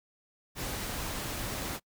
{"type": "noise", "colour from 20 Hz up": "pink", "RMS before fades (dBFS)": -36, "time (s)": [0.55, 1.8], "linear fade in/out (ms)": 50, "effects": ["noise-tail reverb RT60 0.1 s tail -25 dB re dry"]}